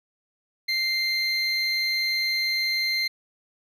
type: tone pair together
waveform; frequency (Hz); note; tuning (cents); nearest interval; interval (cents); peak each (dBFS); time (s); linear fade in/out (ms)
triangle; 2093 / 4157; C7 / C8; 0 / -12; octave; 1188; -24; 0.68-3.08; 10
effects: none